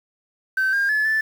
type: tone with pitch steps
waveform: sine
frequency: 1543 / 1609 / 1720 / 1755 Hz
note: G6 / G6 / A6 / A6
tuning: -28 / +45 / -40 / -5 cents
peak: -16 dBFS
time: 0.57-1.21 s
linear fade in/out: 5 ms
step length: 160 ms
effects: tanh soft clip ceiling -14 dBFS + 7-bit